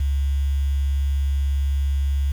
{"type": "tone with quantisation", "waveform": "sine", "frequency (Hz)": 69.3, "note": "C#2", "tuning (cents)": 0, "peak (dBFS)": -18, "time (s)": [0, 2.32], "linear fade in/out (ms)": 5, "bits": 7, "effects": []}